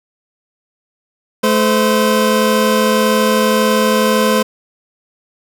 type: tone pair together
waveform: 25% pulse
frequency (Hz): 216.1 / 514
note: A3 / C5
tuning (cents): -31 / -31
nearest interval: octave + minor third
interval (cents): 1500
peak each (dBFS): -10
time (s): 1.43-4.43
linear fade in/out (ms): 10
effects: none